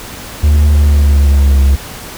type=tone with pitch glide; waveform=triangle; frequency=74.3 to 68.13 Hz; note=D2 to C#2; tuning=+21 to -29 cents; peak=-3 dBFS; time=0.43-1.76 s; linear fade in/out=10 ms; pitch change=-150 cents; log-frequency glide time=0.7-1.61 s; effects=pink hiss -28 dBFS RMS until 2.17 s